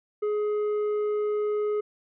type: tone with tanh clipping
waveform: sine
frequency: 419.6 Hz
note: G#4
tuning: 18 cents sharp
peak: -25 dBFS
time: 0.22-1.81 s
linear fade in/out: 10 ms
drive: 6 dB
effects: none